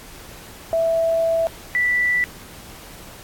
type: tone pair in turn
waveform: sine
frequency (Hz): 659 / 1969.1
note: E5 / B6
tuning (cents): -1 / -6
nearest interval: octave + perfect fifth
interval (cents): 1895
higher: second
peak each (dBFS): -16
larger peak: neither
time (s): 0.73-1.47 / 1.75-2.24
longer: first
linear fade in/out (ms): 0
effects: pink hiss -41 dBFS RMS until 3.23 s + AAC 64 kbps